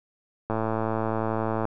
click train, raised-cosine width 1 ms, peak -13 dBFS, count 129, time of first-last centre 0.5-1.653 s, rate 111 Hz, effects none

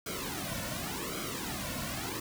pink noise with flanger, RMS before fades -37 dBFS, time 0.06-2.2 s, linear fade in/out 5 ms, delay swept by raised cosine 1.1 to 2.5 ms, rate 0.88 Hz, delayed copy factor -0.9, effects none

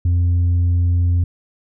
sine tone, 87.4 Hz, F2, 2 cents sharp, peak -10 dBFS, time 0.05-1.24 s, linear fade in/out 5 ms, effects tanh soft clip ceiling -12 dBFS

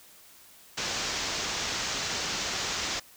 white low-pass noise, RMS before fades -32 dBFS, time 0.77-3 s, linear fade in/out 10 ms, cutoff 6800 Hz, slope 48 dB/octave, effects white hiss -54 dBFS RMS until 3.16 s

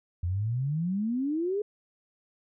sine exponential sweep, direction up, 83.8 to 426.8 Hz, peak -26 dBFS, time 0.23-1.62 s, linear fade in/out 5 ms, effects none

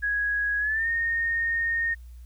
sine tone with pitch glide, 1661.2 to 1843.2 Hz, G#6 to A#6, 0 to -20 cents, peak -23 dBFS, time 0.02-1.95 s, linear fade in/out 20 ms, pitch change +180 cents, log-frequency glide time 0.59-0.88 s, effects added 60 Hz sine -41 dBFS peak until 2.25 s + white hiss -65 dBFS RMS until 2.25 s

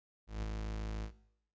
40% pulse tone with ADSR envelope, 53.4 Hz, G#1, 49 cents sharp, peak -33 dBFS, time 0.27-1.12 s, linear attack 160 ms, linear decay 3 ms, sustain -3 dB, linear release 87 ms, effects noise-tail reverb RT60 0.7 s tail -17 dB re dry + resampled to 16000 Hz

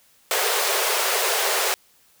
pink high-pass noise, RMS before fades -22 dBFS, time 0.31-1.74 s, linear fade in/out 0 ms, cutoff 390 Hz, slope 96 dB/octave, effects white hiss -58 dBFS RMS until 2.2 s

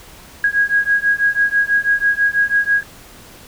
sine beating tone pair, 1643 / 1649.1 Hz, G#6 / G#6, -19 / -13 cents, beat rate 6.1 Hz, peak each -16 dBFS, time 0.44-2.83 s, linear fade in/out 2 ms, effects pink hiss -41 dBFS RMS until 3.47 s

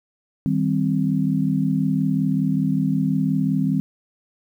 sine chord, C minor, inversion first, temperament just, 156.98 / 196.22 / 261.6 Hz, Eb3 / G3 / C4, +16 / +2 / 0 cents, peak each -22 dBFS, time 0.46-3.8 s, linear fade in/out 0 ms, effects 9-bit

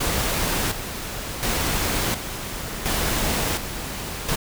pink noise with tremolo, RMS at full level -23 dBFS, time 0-4.36 s, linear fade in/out 10 ms, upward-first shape square, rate 0.7 Hz, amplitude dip 60%, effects none

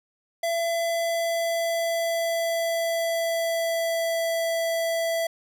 square tone with pitch glide, 672 to 663.1 Hz, E5 to E5, +33 to +10 cents, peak -24 dBFS, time 0.43-5.27 s, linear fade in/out 5 ms, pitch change -23 cents, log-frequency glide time 0.62-4.3 s, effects none

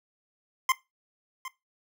25% pulse tone with echo, 1046.5 Hz, C6, in tune, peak -17 dBFS, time 0.69-0.72 s, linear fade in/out 2 ms, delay 760 ms, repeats 1, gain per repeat -15 dB, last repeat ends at 1.48 s, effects noise-tail reverb RT60 0.2 s tail -17 dB re dry

